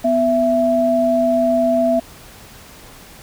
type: tone pair together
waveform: sine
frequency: 249.1 / 665 Hz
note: B3 / E5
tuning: +15 / +15 cents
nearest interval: octave + perfect fourth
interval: 1700 cents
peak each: -18 / -14 dBFS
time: 0.04-2 s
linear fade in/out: 10 ms
effects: pink hiss -41 dBFS RMS until 3.22 s